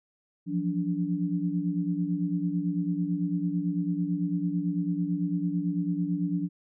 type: tone cluster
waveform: sine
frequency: 170.9 / 179.9 / 289.9 Hz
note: F3 / F#3 / D4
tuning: -37 / -48 / -22 cents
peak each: -30 dBFS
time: 0.46-6.49 s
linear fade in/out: 50 ms
effects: none